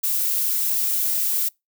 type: noise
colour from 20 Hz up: violet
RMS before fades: -22 dBFS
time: 0.03-1.49 s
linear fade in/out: 10 ms
effects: noise-tail reverb RT60 0.2 s tail -26 dB re dry